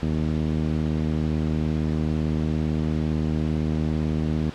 5% pulse tone with low-pass filter, 77.78 Hz, D#2, in tune, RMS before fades -24 dBFS, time 0.03-4.5 s, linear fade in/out 0 ms, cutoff 220 Hz, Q 1.2, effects pink hiss -40 dBFS RMS until 4.54 s + low-pass 4000 Hz 12 dB/octave

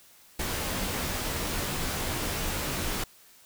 pink noise with comb filter, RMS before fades -31 dBFS, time 0.39-3.04 s, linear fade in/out 5 ms, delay 18 ms, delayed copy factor -0.55, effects white hiss -56 dBFS RMS until 3.45 s

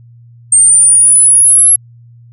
sine linear sweep, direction up, 8610 to 11175 Hz, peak -3 dBFS, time 0.52-1.76 s, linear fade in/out 5 ms, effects added 118 Hz sine -36 dBFS peak until 2.32 s

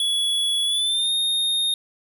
square tone with pitch glide, 3384 to 3690 Hz, G#7 to A#7, +32 to -18 cents, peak -20 dBFS, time 0-1.74 s, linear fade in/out 2 ms, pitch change +150 cents, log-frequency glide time 0.65-1.12 s, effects none

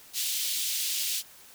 pink high-pass noise, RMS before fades -30 dBFS, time 0.13-1.23 s, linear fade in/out 50 ms, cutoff 3000 Hz, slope 24 dB/octave, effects white hiss -52 dBFS RMS until 1.54 s

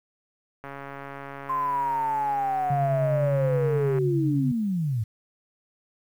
click train, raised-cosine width 0.5 ms, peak -22 dBFS, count 466, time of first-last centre 0.64-3.985 s, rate 139 Hz
sine linear sweep, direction down, 1051 to 102.2 Hz, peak -23 dBFS, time 1.49-5.04 s, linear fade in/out 10 ms
sine tone with tremolo, 139.9 Hz, C#3, 16 cents sharp, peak -22 dBFS, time 2.7-4.52 s, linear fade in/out 5 ms, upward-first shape sine, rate 9.7 Hz, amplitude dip 30%
effects low-pass 2000 Hz 12 dB/octave + 9-bit

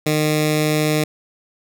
10% pulse tone with notch filter, 152.9 Hz, D#3, 30 cents flat, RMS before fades -18 dBFS, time 0.06-1.04 s, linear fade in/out 5 ms, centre 910 Hz, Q 1.3, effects none

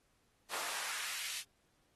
pink noise with high-pass filter sweep, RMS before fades -41 dBFS, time 0.49-1.44 s, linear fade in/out 50 ms, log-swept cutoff 660 to 3000 Hz, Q 1.1, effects pink hiss -75 dBFS RMS until 1.95 s + AAC 32 kbps

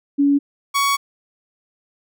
sine / sawtooth tone pair in turn, 283.1 / 1120 Hz, C#4 / C#6, +37 / +18 cents, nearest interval 2 octaves, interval 2381 cents, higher second, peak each -12 dBFS, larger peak neither, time 0.18-0.39 / 0.74-0.97 s, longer second, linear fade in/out 20 ms, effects none

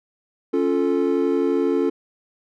triangle chord, Db augmented, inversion none, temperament equal, 277.2 / 349.2 / 440 Hz, Db4 / F4 / A4, 0 / 0 / 0 cents, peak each -20 / -20 / -20 dBFS, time 0.53-1.9 s, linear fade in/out 10 ms, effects none

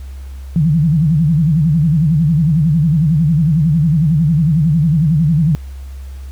sine tone with vibrato, 157.1 Hz, D#3, 17 cents sharp, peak -9 dBFS, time 0.56-5.55 s, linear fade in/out 0 ms, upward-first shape sine, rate 11 Hz, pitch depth 170 cents each way, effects added 67 Hz sine -26 dBFS peak until 6.31 s + pink hiss -47 dBFS RMS until 6.31 s

